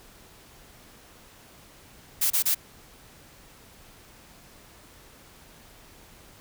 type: noise bursts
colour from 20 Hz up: blue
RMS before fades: -23 dBFS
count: 3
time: 2.21-2.548 s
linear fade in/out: 10 ms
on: 94 ms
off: 28 ms
effects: pink hiss -52 dBFS RMS until 6.4 s